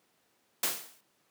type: noise with exponential decay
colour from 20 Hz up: white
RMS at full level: -26 dBFS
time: 0.63-1.01 s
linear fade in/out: 5 ms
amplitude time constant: 81 ms
effects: pink hiss -71 dBFS RMS until 1.3 s + high-pass 200 Hz 12 dB/octave